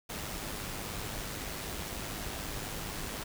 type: noise with amplitude modulation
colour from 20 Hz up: pink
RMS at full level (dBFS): -37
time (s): 0.09-3.24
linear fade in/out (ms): 10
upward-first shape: sine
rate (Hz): 104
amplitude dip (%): 40
effects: none